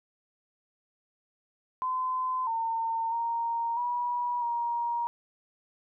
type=tone with pitch steps; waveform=sine; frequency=1024 / 909 / 929 / 969 / 945 Hz; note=C6 / A#5 / A#5 / B5 / A#5; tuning=-38 / -44 / -6 / -33 / +23 cents; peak=-27 dBFS; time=1.82-5.07 s; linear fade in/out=0 ms; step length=650 ms; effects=none